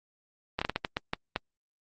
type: slowing click train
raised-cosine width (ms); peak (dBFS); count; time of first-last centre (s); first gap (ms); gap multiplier
0.3; -12; 9; 0.59-1.361; 25; 1.37
effects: Opus 32 kbps